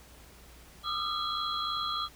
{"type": "tone cluster", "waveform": "sine", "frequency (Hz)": [1202, 1265, 1359, 3321, 4074], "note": ["D6", "D#6", "F6", "G#7", "C8"], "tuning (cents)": [40, 28, -48, -1, -47], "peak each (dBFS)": [-34, -40, -40, -35, -38], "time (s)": [0.83, 2.09], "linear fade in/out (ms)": 50, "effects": ["added 60 Hz sine -55 dBFS peak until 2.15 s", "pink hiss -55 dBFS RMS until 2.15 s"]}